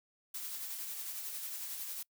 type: noise with tremolo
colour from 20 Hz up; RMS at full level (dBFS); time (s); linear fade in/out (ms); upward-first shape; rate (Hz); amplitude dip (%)
blue; -40; 0.34-2.03; 5; triangle; 11; 40
effects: noise-tail reverb RT60 0.1 s tail -25 dB re dry